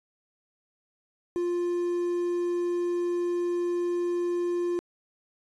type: tone with quantisation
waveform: triangle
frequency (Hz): 350.1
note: F4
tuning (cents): +4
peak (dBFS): -23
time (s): 1.36-4.79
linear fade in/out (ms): 0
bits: 8
effects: resampled to 24000 Hz